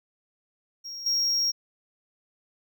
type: tone with level steps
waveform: triangle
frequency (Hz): 5588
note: F8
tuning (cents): 0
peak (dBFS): -34 / -21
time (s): 0.84-1.52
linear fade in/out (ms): 20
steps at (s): 1.06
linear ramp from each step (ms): 5
effects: none